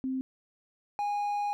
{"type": "tone pair in turn", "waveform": ["sine", "triangle"], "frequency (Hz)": [261.6, 821.9], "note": ["C4", "G#5"], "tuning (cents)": [0, -18], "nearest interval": "octave + minor sixth", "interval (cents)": 1982, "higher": "second", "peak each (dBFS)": [-29, -26], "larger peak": "second", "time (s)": [[0.04, 0.21], [0.99, 1.53]], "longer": "second", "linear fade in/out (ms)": 0, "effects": []}